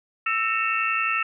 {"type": "tone cluster", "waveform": "sine", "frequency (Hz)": [1322, 1829, 2220, 2616, 2727], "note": ["E6", "A#6", "C#7", "E7", "F7"], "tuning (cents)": [5, -33, 2, -14, -42], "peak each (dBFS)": [-25, -30, -33, -27, -28], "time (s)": [0.26, 1.23], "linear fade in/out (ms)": 5, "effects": []}